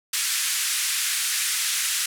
white band-pass noise, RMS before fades -25 dBFS, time 0.13-2.06 s, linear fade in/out 5 ms, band 1500 to 11000 Hz, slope 24 dB/octave, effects none

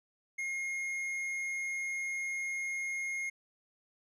sine tone with tanh clipping, 2144 Hz, C7, 42 cents sharp, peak -35 dBFS, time 0.38-3.3 s, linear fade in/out 10 ms, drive 8 dB, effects none

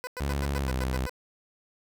15% pulse tone bursts, 501 Hz, B4, 25 cents sharp, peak -27 dBFS, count 9, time 0.04-1.095 s, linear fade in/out 0 ms, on 31 ms, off 97 ms
sawtooth tone with pitch glide, 70 to 64.56 Hz, C#2 to C2, +18 to -23 cents, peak -23 dBFS, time 0.2-1.07 s, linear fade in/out 10 ms, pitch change -141 cents, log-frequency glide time 0.6-0.69 s
effects none

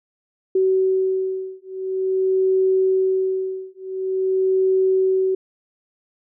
sine beating tone pair, 378 / 378.47 Hz, F#4 / F#4, +37 / +39 cents, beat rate 0.47 Hz, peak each -20 dBFS, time 0.55-5.35 s, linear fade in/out 5 ms, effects none

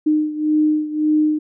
sine beating tone pair, 305.1 / 306.9 Hz, D#4 / D#4, -34 / -24 cents, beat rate 1.8 Hz, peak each -16 / -20 dBFS, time 0.06-1.39 s, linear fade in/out 10 ms, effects none

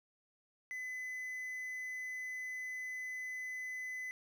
triangle tone with quantisation, 2015 Hz, B6, 34 cents sharp, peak -38 dBFS, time 0.71-4.11 s, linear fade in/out 0 ms, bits 11, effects none

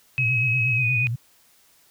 sine tone with pitch glide, 2555 to 2482 Hz, D#7 to D#7, +45 to -5 cents, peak -20 dBFS, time 0.18-1.07 s, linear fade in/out 0 ms, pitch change -50 cents, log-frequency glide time 0.75-0.86 s
sine tone with vibrato, 122.1 Hz, B2, 19 cents flat, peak -23 dBFS, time 0.18-1.16 s, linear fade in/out 10 ms, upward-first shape sine, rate 8.4 Hz, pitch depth 130 cents each way
effects white hiss -58 dBFS RMS until 1.9 s

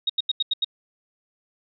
sine tone bursts, 3746 Hz, A#7, 8 cents sharp, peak -19 dBFS, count 6, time 0.07-0.646 s, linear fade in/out 5 ms, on 26 ms, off 84 ms, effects none

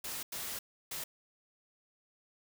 white noise bursts at uneven times, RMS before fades -40 dBFS, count 3, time 0.04-0.23 / 0.32-0.59 / 0.91-1.04 s, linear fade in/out 5 ms, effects none

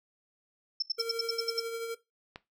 sine tone bursts, 5320 Hz, E8, 15 cents sharp, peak -26 dBFS, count 9, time 0.8-1.6 s, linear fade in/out 5 ms, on 24 ms, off 73 ms
square tone with tremolo, 459.1 Hz, A#4, 26 cents flat, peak -32 dBFS, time 0.98-1.95 s, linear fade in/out 10 ms, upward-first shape triangle, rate 12 Hz, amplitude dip 45%
click, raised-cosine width 0.3 ms, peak -25 dBFS, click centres 2.359 s
effects noise-tail reverb RT60 0.2 s tail -17 dB re dry

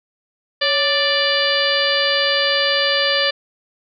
harmonic tone with a mistuned harmonic, 587.3 Hz, D5, in tune, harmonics 1 / 2 / 3 / 4 / 5 / 6 / 7 / 8, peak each -21 / -27 / -21 / -27 / -22 / -24 / -26 / -23 dBFS, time 0.61-3.31 s, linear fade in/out 10 ms, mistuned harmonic 1, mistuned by -86 cents, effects none

